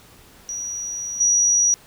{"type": "tone with level steps", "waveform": "sine", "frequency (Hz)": 5800, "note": "F#8", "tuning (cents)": -35, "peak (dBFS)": [-26, -14], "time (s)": [0.49, 1.74], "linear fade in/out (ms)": 0, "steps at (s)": 1.2, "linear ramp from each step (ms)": 10, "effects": ["pink hiss -49 dBFS RMS until 1.86 s"]}